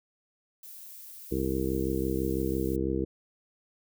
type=noise; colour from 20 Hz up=violet; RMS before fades=-46 dBFS; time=0.63-2.76 s; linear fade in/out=2 ms
type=harmonic tone; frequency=66 Hz; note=C2; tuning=16 cents sharp; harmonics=1 / 2 / 3 / 4 / 5 / 6 / 7; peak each=-34 / -37 / -35 / -37 / -31 / -34 / -35 dBFS; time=1.31-3.05 s; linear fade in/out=10 ms
effects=none